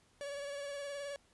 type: tone with vibrato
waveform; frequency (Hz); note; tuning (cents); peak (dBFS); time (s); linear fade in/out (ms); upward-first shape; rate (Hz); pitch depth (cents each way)
45% pulse; 567; C#5; +39; -40; 0.21-1.16; 0; sine; 19; 30
effects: pink hiss -69 dBFS RMS until 1.33 s + resampled to 24000 Hz